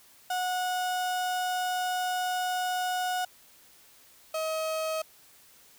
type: tone pair in turn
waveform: 35% pulse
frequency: 731 / 635 Hz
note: F#5 / D#5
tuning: -21 / +35 cents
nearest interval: major second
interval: 244 cents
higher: first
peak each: -26 / -27 dBFS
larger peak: first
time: 0.3-3.25 / 4.34-5.02 s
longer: first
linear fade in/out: 5 ms
effects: white hiss -57 dBFS RMS until 5.78 s